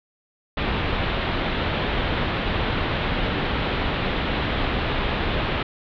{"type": "low-pass noise", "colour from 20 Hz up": "pink", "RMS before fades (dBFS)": -24, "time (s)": [0.57, 5.63], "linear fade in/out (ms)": 5, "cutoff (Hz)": 3800, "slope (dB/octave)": 48, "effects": []}